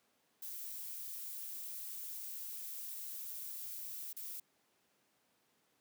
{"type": "noise with dropouts", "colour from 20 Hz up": "violet", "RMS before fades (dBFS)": -45, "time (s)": [0.42, 4.4], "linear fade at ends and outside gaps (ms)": 5, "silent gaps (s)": [4.13, 4.165], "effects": ["pink hiss -75 dBFS RMS until 5.8 s", "high-pass 200 Hz 12 dB/octave"]}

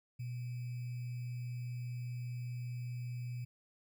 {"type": "tone with sample-and-hold", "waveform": "sine", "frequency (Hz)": 122.5, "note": "B2", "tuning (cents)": -14, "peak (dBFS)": -38, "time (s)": [0.19, 3.45], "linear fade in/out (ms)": 10, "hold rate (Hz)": 2450, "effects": []}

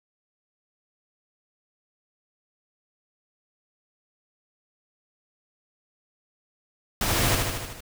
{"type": "noise with echo", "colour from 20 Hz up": "pink", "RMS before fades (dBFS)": -25, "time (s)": [7.01, 7.35], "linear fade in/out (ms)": 2, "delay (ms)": 76, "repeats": 6, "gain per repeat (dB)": -3, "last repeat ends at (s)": 7.806, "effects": []}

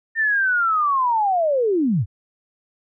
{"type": "linear sweep", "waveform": "sine", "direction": "down", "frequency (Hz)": [1818, 80], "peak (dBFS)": -16, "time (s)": [0.15, 2.06], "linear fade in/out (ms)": 50, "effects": []}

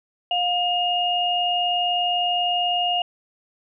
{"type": "tone pair together", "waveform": "sine", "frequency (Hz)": [711, 2844], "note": ["F5", "F7"], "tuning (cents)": [31, 31], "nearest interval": "2 octaves", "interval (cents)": 2400, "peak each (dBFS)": -22, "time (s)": [0.31, 3.02], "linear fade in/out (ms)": 2, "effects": []}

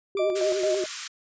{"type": "tone with vibrato", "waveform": "sine", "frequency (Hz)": 380, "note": "F#4", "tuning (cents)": 46, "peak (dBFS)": -25, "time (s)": [0.15, 0.84], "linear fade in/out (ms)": 2, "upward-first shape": "triangle", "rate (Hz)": 10, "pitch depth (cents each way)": 110}
{"type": "tone with exponential decay", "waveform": "20% pulse", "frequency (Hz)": 1174.7, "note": "D6", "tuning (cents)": 0, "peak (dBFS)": -27, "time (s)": [0.17, 0.86], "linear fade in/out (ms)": 2, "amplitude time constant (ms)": 150}
{"type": "tone with tremolo", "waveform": "sine", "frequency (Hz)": 622.3, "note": "D#5", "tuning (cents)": 0, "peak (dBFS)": -22, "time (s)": [0.19, 0.86], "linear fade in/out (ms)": 10, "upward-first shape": "square", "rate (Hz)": 4.5, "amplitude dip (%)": 60}
{"type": "high-pass noise", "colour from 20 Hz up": "white", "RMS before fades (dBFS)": -32, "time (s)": [0.35, 1.08], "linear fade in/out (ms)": 10, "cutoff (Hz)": 1100, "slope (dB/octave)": 48}
{"effects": ["resampled to 16000 Hz"]}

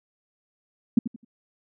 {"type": "tone with echo", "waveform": "sine", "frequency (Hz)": 233.1, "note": "A#3", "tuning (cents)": 0, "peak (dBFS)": -12, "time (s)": [0.97, 0.99], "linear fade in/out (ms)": 5, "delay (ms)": 86, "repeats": 3, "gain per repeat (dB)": -12, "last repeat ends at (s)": 1.248, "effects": []}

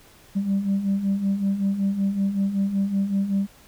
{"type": "beating tone pair", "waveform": "sine", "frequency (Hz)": [193.2, 198.5], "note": ["G3", "G3"], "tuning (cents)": [-25, 22], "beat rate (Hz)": 5.3, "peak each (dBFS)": [-26, -20], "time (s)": [0.35, 3.47], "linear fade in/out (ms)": 20, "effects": ["tanh soft clip ceiling -16 dBFS", "pink hiss -52 dBFS RMS until 3.67 s"]}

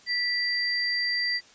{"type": "tone pair together", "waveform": "sine", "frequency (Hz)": [1964, 4712], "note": ["B6", "D8"], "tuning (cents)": [-10, 5], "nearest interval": "octave + minor third", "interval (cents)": 1515, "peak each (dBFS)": -27, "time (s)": [0.06, 1.41], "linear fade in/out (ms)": 50, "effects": ["white hiss -54 dBFS RMS until 1.54 s", "resampled to 16000 Hz"]}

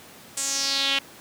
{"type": "tone with band-pass filter sweep", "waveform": "sawtooth", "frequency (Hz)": 274.8, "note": "C#4", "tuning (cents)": -15, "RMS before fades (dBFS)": -25, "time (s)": [0.37, 0.99], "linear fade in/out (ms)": 5, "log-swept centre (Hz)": [8100, 2900], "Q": 3.6, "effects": ["pink hiss -46 dBFS RMS until 1.2 s", "high-pass 150 Hz 12 dB/octave"]}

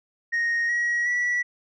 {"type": "tone with pitch steps", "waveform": "sine", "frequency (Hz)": [1864.7, 1906.1, 1948.4], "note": ["A#6", "A#6", "B6"], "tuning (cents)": [0, 38, -24], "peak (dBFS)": -19, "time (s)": [0.32, 1.43], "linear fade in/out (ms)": 20, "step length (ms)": 370, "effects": ["tanh soft clip ceiling -20 dBFS"]}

